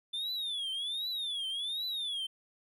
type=tone with vibrato; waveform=triangle; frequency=3520 Hz; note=A7; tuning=in tune; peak=-32 dBFS; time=0.13-2.27 s; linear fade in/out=10 ms; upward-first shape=triangle; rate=1.3 Hz; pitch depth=230 cents each way; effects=none